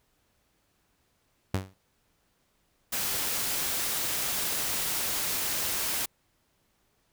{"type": "tone with exponential decay", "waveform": "sawtooth", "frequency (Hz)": 95.2, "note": "F#2", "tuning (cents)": 50, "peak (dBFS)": -19, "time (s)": [1.54, 1.74], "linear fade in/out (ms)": 5, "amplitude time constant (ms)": 43}
{"type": "noise", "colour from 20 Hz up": "white", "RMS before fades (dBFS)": -30, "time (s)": [2.92, 6.06], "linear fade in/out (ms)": 10}
{"effects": ["pink hiss -71 dBFS RMS until 7.12 s"]}